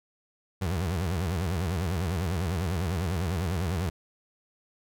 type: tone with vibrato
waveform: 30% pulse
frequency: 87.31 Hz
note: F2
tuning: in tune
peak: -24 dBFS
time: 0.61-3.9 s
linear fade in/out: 10 ms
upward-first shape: sine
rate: 10 Hz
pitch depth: 190 cents each way
effects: none